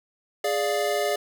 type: chord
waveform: square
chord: D diminished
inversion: second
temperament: equal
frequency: 415.3 / 587.3 / 698.5 Hz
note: Ab4 / D5 / F5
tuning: 0 / 0 / 0 cents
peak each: -28 / -27 / -29 dBFS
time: 0.44-1.16 s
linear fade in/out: 5 ms
effects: none